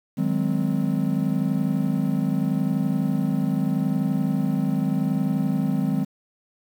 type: chord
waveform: triangle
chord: Ab dominant seventh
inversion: second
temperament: just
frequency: 155.74 / 186.89 / 207.7 / 259.6 Hz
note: Eb3 / Gb3 / Ab3 / C4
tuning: +2 / +18 / 0 / -13 cents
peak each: -24 dBFS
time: 0.17-6.05 s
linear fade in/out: 20 ms
effects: 8-bit